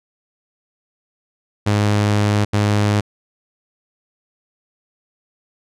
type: tone bursts at uneven times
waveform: sawtooth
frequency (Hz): 103.83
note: G#2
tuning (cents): 0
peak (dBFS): -10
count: 2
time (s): 1.66-2.45 / 2.53-3.01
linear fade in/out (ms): 10
effects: low-pass 8000 Hz 12 dB/octave